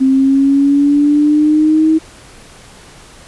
sine exponential sweep, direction up, 263.2 to 319.2 Hz, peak -7 dBFS, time 0-1.99 s, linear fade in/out 20 ms, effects pink hiss -39 dBFS RMS until 3.27 s + resampled to 24000 Hz

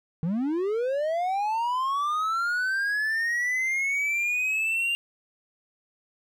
triangle linear sweep, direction up, 152.7 to 2801 Hz, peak -22 dBFS, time 0.23-4.95 s, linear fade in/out 0 ms, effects none

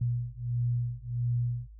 sine beating tone pair, 119.8 / 121.3 Hz, A#2 / B2, +48 / -31 cents, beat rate 1.5 Hz, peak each -31 dBFS, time 0.01-1.68 s, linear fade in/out 5 ms, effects noise-tail reverb RT60 0.1 s tail -26 dB re dry + added 53 Hz sine -46 dBFS peak until 1.79 s

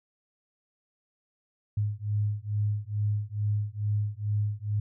sine beating tone pair, 103.3 / 105.6 Hz, G#2 / G#2, -9 / +29 cents, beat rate 2.3 Hz, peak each -29 / -29 dBFS, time 1.77-4.8 s, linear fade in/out 5 ms, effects none

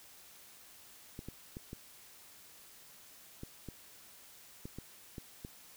clicks, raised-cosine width 3 ms, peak -30 dBFS, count 10, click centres 1.191 / 1.286 / 1.569 / 1.731 / 3.434 / 3.687 / 4.655 / 4.786 / 5.182 / 5.449 s, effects white hiss -57 dBFS RMS until 5.76 s

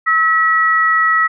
sine tone pair together, 1294.8 / 1930 Hz, E6 / B6, -31 / -40 cents, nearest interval perfect fifth, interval 691 cents, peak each -13 dBFS, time 0.06-1.28 s, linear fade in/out 20 ms, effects none

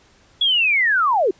sine linear sweep, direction down, 3404 to 335.5 Hz, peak -14 dBFS, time 0.41-1.31 s, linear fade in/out 5 ms, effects pink hiss -54 dBFS RMS until 1.39 s + resampled to 16000 Hz

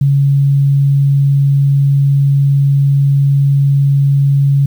sine tone, 139.6 Hz, C#3, 13 cents sharp, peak -7 dBFS, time 0.01-4.66 s, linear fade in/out 5 ms, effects 7-bit

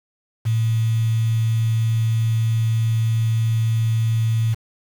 sine tone with quantisation, 112.9 Hz, A2, 45 cents sharp, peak -16 dBFS, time 0.45-4.55 s, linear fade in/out 20 ms, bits 6, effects none

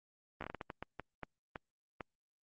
slowing click train, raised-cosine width 0.5 ms, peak -26 dBFS, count 13, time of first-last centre 0.41-2.008 s, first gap 13 ms, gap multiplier 1.38, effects Opus 32 kbps

